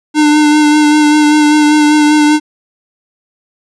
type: tone with vibrato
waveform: square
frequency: 300.4 Hz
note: D4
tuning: 39 cents sharp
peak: -6 dBFS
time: 0.14-2.4 s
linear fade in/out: 50 ms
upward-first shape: sine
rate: 5.1 Hz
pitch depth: 21 cents each way
effects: resampled to 22050 Hz